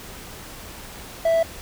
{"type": "tone", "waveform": "triangle", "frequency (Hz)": 659.3, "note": "E5", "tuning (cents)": 0, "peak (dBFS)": -14, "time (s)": [1.25, 1.43], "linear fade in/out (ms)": 5, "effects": ["pink hiss -39 dBFS RMS until 1.61 s"]}